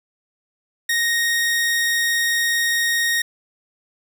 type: tone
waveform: sawtooth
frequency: 1864.7 Hz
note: A#6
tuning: in tune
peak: -14 dBFS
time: 0.89-3.22 s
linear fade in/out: 5 ms
effects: none